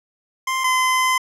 25% pulse tone pair in turn, 1046.5 / 1028.5 Hz, C6 / C6, 0 / -30 cents, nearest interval unison, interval 30 cents, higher first, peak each -16 / -12 dBFS, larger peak second, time 0.47-0.64 / 0.64-1.18 s, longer second, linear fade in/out 5 ms, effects low-pass 12000 Hz 12 dB/octave

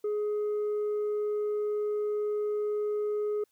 sine tone with tanh clipping, 419 Hz, G#4, 15 cents sharp, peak -28 dBFS, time 0.04-3.44 s, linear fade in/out 5 ms, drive 2 dB, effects white hiss -73 dBFS RMS until 3.51 s

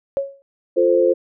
sine tone with exponential decay, 552 Hz, C#5, 7 cents flat, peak -14 dBFS, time 0.17-0.42 s, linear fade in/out 0 ms, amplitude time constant 53 ms
sine chord, F major, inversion none, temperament equal with one note detuned, 350.4 / 440 / 523.3 Hz, F4 / A4 / C5, +6 / 0 / 0 cents, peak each -17 / -19 / -15 dBFS, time 0.76-1.14 s, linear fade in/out 20 ms
effects none

